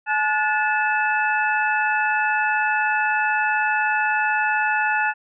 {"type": "tone cluster", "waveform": "sine", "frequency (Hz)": [855, 1452, 1739, 2618], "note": ["A5", "F#6", "A6", "E7"], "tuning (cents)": [-50, -33, -21, -13], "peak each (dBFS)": [-22, -23, -24, -27], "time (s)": [0.06, 5.14], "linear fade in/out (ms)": 50, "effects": []}